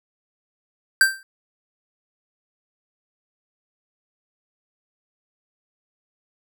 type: tone with exponential decay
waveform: square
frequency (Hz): 1568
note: G6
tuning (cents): 0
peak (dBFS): -9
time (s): 1.01-1.23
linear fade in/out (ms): 1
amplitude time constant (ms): 46
effects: none